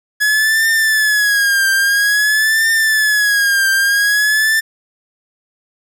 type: tone with vibrato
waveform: 45% pulse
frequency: 1686 Hz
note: G#6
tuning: 26 cents sharp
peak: -11 dBFS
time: 0.2-4.61 s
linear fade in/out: 20 ms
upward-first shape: triangle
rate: 0.5 Hz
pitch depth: 120 cents each way
effects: none